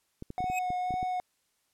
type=clicks; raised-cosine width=3 ms; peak=-26 dBFS; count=9; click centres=0.224 / 0.304 / 0.405 / 0.442 / 0.5 / 0.704 / 0.907 / 0.94 / 1.029 s
type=tone with vibrato; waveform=triangle; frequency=732 Hz; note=F#5; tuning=19 cents flat; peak=-27 dBFS; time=0.38-1.2 s; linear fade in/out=0 ms; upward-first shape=sine; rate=2 Hz; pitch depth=15 cents each way
type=tone with exponential growth; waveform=square; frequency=2540 Hz; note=D#7; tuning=35 cents sharp; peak=-29 dBFS; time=0.45-0.59 s; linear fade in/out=5 ms; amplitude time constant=30 ms
effects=white hiss -74 dBFS RMS until 1.73 s + low-pass 12000 Hz 12 dB/octave